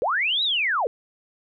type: linear two-way sweep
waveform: sine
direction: up then down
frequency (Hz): 414.9 to 3951 to 414.9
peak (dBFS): -20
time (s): 0.02-0.87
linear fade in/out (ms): 0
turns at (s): 0.43
effects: none